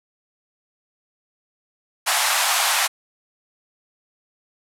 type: band-pass noise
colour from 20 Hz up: pink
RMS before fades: -20 dBFS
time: 2.06-2.88 s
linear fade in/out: 20 ms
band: 680 to 13000 Hz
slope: 48 dB/octave
effects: none